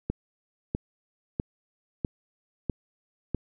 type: click train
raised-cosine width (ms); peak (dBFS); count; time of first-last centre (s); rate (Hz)
3; -14; 6; 0.1-3.347; 1.54
effects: none